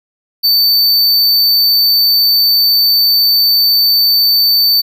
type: tone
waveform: square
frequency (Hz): 4554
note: C#8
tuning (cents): +46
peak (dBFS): -8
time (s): 0.43-4.82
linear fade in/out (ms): 20
effects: none